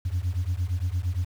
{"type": "beating tone pair", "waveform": "sine", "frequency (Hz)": [85, 93.7], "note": ["F2", "F#2"], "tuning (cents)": [-46, 22], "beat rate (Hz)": 8.7, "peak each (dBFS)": -26, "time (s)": [0.05, 1.25], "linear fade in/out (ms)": 10, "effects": ["tanh soft clip ceiling -20 dBFS", "8-bit"]}